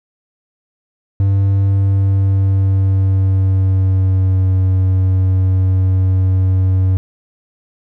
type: tone with pitch glide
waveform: triangle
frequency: 98 to 93.79 Hz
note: G2 to F#2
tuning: 0 to +24 cents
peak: -8 dBFS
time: 1.2-6.97 s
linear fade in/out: 0 ms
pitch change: -76 cents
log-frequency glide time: 1.68-4.53 s
effects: none